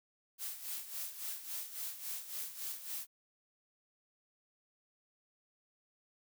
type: noise with tremolo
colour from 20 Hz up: blue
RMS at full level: -40 dBFS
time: 0.38-3.07 s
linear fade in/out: 50 ms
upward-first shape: sine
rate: 3.6 Hz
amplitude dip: 70%
effects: none